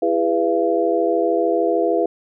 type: tone cluster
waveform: sine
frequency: 333.5 / 406.7 / 493.2 / 679 Hz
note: E4 / G#4 / B4 / F5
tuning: +20 / -36 / -2 / -49 cents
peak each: -21 dBFS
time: 0.02-2.06 s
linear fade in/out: 5 ms
effects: none